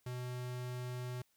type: tone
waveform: square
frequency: 124.6 Hz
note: B2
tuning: 16 cents sharp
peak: -40 dBFS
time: 0.06-1.22 s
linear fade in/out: 5 ms
effects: white hiss -75 dBFS RMS until 1.36 s